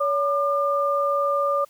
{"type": "tone pair together", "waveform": "sine", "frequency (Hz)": [566, 1200.7], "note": ["C#5", "D6"], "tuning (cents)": [36, 38], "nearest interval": "octave + minor second", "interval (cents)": 1302, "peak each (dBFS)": -22, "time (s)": [0, 1.65], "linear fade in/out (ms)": 10, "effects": ["white hiss -57 dBFS RMS until 1.69 s"]}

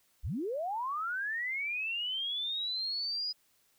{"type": "linear sweep", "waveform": "sine", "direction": "up", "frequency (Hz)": [32.89, 4978], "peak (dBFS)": -32, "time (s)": [0.23, 3.33], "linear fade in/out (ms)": 20, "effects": ["white hiss -70 dBFS RMS until 3.78 s"]}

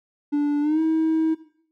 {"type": "tone with pitch glide", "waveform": "triangle", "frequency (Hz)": [291.4, 319.6], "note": ["D4", "D#4"], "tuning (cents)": [-13, 47], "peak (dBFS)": -15, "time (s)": [0.32, 1.35], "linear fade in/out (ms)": 20, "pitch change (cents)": 160, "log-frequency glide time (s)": [0.61, 0.8], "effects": ["noise-tail reverb RT60 0.6 s tail -17 dB re dry", "tanh soft clip ceiling -13 dBFS"]}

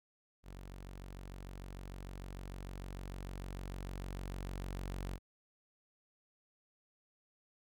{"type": "tone with level ramp", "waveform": "sawtooth", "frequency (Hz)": 46.65, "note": "F#1", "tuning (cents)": 15, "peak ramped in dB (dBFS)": [-44, -35], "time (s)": [0.43, 5.19], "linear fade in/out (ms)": 50, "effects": []}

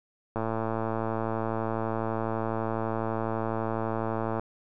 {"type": "click train", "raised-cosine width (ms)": 1, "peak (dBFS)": -16, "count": 453, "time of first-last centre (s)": [0.36, 4.396], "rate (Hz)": 112, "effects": []}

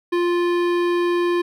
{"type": "tone with hard clipping", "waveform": "sine", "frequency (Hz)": 349.2, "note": "F4", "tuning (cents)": 0, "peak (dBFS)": -19, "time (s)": [0.12, 1.42], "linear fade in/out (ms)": 10, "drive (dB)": 16, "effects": []}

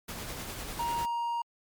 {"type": "noise with tremolo", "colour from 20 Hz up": "pink", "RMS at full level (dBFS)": -38, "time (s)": [0.08, 1.06], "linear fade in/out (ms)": 10, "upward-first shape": "sine", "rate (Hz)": 10, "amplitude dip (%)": 30}
{"type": "tone", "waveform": "triangle", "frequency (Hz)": 940, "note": "A#5", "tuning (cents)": 14, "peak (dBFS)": -27, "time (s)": [0.79, 1.42], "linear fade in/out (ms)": 5}
{"effects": ["MP3 96 kbps"]}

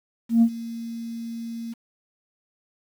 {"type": "tone with ADSR envelope", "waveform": "sine", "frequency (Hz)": 230.5, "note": "A#3", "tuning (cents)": -19, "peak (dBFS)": -10, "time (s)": [0.29, 1.74], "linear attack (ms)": 130, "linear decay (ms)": 70, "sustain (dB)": -20, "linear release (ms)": 16, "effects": ["tanh soft clip ceiling -10 dBFS", "8-bit"]}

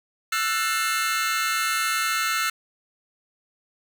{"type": "chord", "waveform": "sawtooth", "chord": "F# half-diminished seventh", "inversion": "third", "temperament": "just", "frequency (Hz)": [1332, 1480, 1776, 2131], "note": ["E6", "F#6", "A6", "C7"], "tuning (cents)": [18, 0, 16, 31], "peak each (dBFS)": [-21, -26, -27, -26], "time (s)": [0.32, 2.5], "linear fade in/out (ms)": 5, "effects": []}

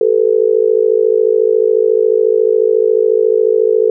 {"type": "tone with amplitude modulation", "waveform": "sine", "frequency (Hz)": 440, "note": "A4", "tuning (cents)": 0, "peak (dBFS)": -4, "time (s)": [0.01, 3.9], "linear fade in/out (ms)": 2, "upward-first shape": "sine", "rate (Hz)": 54.1, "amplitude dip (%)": 100, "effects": []}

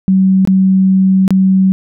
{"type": "tone with dropouts", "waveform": "sine", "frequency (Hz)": 189.9, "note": "F#3", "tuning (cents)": 45, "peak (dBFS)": -6, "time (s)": [0.08, 1.72], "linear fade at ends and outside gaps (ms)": 0, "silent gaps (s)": [[0.451, 0.474], [1.279, 1.306]], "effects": []}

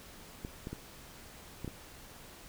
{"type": "clicks", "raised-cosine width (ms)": 3, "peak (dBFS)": -26, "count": 5, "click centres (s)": [0.449, 0.671, 0.73, 1.646, 1.678], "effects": ["pink hiss -52 dBFS RMS until 2.48 s"]}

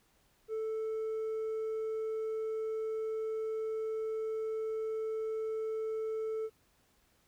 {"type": "tone with hard clipping", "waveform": "triangle", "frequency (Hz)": 440, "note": "A4", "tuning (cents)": 0, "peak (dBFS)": -32, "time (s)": [0.48, 6.5], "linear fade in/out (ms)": 50, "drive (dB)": 1, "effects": ["pink hiss -70 dBFS RMS until 7.27 s"]}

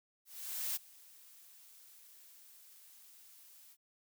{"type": "noise with ADSR envelope", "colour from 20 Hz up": "blue", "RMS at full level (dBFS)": -36, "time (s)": [0.25, 3.77], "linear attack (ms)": 510, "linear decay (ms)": 16, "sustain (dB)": -23, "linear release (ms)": 55, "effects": []}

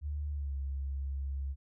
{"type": "tone with pitch glide", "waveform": "sine", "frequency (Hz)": [73.42, 68.5], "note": ["D2", "C#2"], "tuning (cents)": [0, -20], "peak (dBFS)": -33, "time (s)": [0.01, 1.56], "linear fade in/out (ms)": 50, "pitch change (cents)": -120, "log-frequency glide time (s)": [0.3, 0.55], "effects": []}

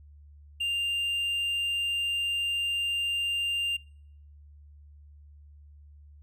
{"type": "tone", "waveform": "triangle", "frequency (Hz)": 2794, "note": "F7", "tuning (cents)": 0, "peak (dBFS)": -25, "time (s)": [0.6, 3.77], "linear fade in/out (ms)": 10, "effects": ["noise-tail reverb RT60 0.7 s tail -26 dB re dry", "added 73 Hz sine -49 dBFS peak until 6.22 s"]}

